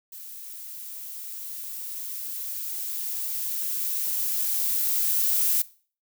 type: noise with level ramp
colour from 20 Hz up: violet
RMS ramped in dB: -41 to -22 dBFS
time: 0.12-5.62 s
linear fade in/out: 5 ms
effects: noise-tail reverb RT60 0.4 s tail -19 dB re dry

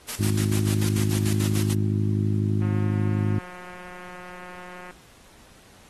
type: noise with tremolo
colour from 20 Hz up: white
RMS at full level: -31 dBFS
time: 0.08-1.74 s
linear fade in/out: 10 ms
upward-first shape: square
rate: 6.8 Hz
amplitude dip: 70%
type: harmonic tone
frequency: 52 Hz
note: G#1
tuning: 3 cents sharp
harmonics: 2 / 3 / 4 / 5 / 6 / 7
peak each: -22 / -31 / -28 / -34 / -33 / -35 dBFS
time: 0.19-3.39 s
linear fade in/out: 5 ms
type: click train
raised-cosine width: 0.5 ms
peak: -28 dBFS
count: 413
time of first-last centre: 2.62-4.909 s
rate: 180 Hz
effects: pink hiss -53 dBFS RMS until 5.89 s + AAC 32 kbps

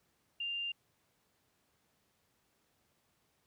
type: tone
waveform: sine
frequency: 2794 Hz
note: F7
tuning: in tune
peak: -35 dBFS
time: 0.4-0.72 s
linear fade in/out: 5 ms
effects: pink hiss -75 dBFS RMS until 3.46 s + high-pass 80 Hz 12 dB/octave

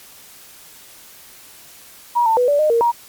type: tone with pitch steps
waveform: sine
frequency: 956 / 895 / 494 / 578 / 612 / 464.7 / 945 Hz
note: A#5 / A5 / B4 / D5 / D#5 / A#4 / A#5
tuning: +43 / +29 / 0 / -28 / -29 / -5 / +23 cents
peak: -12 dBFS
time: 2.15-2.92 s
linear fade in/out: 20 ms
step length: 110 ms
effects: white hiss -43 dBFS RMS until 3.08 s + MP3 96 kbps

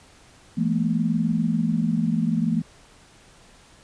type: tone cluster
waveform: sine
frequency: 167.2 / 214.2 / 234.6 Hz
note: E3 / A3 / A#3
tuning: +25 / -46 / +11 cents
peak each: -24 dBFS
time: 0.57-2.62 s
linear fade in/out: 10 ms
effects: pink hiss -52 dBFS RMS until 3.83 s + resampled to 22050 Hz

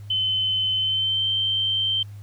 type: tone with pitch glide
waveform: sine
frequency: 3055 to 3125 Hz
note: G7 to G7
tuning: -45 to -6 cents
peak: -20 dBFS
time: 0.1-2.03 s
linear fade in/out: 5 ms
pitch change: +39 cents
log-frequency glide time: 0.76-1.28 s
effects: added 102 Hz sine -36 dBFS peak until 2.22 s + pink hiss -57 dBFS RMS until 2.22 s

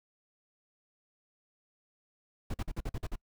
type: noise bursts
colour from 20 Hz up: brown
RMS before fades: -34 dBFS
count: 8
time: 2.5-3.157 s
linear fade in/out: 5 ms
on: 41 ms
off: 47 ms
effects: noise-tail reverb RT60 0.1 s tail -26 dB re dry

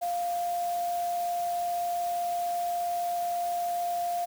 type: tone in noise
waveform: sine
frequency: 699 Hz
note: F5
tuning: 1 cent sharp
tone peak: -27 dBFS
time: 0.01-4.26 s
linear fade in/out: 20 ms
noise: white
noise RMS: -44 dBFS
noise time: 0.01-4.26 s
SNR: +14 dB
effects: none

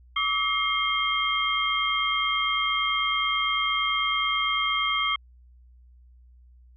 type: tone cluster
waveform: sine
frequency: 1151 / 1280 / 2134 / 3196 Hz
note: D6 / D#6 / C7 / G7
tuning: -35 / +49 / +34 / +33 cents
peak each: -28 / -31 / -27 / -27 dBFS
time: 0.16-5.16 s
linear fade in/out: 5 ms
effects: added 61 Hz sine -50 dBFS peak until 6.76 s

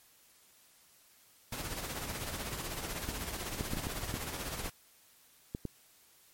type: noise with tremolo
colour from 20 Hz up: pink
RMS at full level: -37 dBFS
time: 1.52-4.7 s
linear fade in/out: 5 ms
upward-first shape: sine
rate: 16 Hz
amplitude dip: 50%
type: clicks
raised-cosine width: 3 ms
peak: -23 dBFS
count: 8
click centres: 3.089 / 3.609 / 3.735 / 3.771 / 3.869 / 4.141 / 5.549 / 5.653 s
effects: white hiss -63 dBFS RMS until 6.33 s + MP3 64 kbps

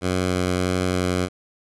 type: tone with vibrato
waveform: 10% pulse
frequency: 91.2 Hz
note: F#2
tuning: 24 cents flat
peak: -12 dBFS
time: 0.01-1.29 s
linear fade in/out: 50 ms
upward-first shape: sine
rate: 1.6 Hz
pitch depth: 10 cents each way
effects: resampled to 24000 Hz + 9-bit

